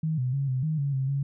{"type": "tone with pitch steps", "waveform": "sine", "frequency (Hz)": [158.3, 126.6, 138.5, 129.1, 156.4, 140.8, 133.3, 139.2], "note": ["D#3", "B2", "C#3", "C3", "D#3", "C#3", "C3", "C#3"], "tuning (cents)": [30, 43, -1, -23, 9, 27, 33, 8], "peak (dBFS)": -24, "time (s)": [0.03, 1.23], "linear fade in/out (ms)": 5, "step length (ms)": 150, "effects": []}